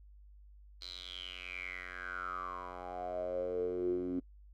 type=tone with band-pass filter sweep; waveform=10% pulse; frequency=90.1 Hz; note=F#2; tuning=45 cents flat; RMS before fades=-39 dBFS; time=0.81-4.2 s; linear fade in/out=10 ms; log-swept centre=4300 to 280 Hz; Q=9.7; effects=noise-tail reverb RT60 0.1 s tail -23 dB re dry + added 50 Hz sine -54 dBFS peak until 4.53 s